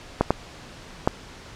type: clicks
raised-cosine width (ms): 1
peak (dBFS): -3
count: 3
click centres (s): 0.21 / 0.306 / 1.075
effects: pink hiss -43 dBFS RMS until 1.55 s + low-pass 6000 Hz 12 dB/octave